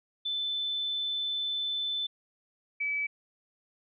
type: tone pair in turn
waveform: sine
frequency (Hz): 3520 / 2295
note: A7 / D7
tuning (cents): 0 / -40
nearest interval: perfect fifth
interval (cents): 740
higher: first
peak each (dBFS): -29 / -28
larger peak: second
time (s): 0.25-2.07 / 2.8-3.07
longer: first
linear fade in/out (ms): 10
effects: none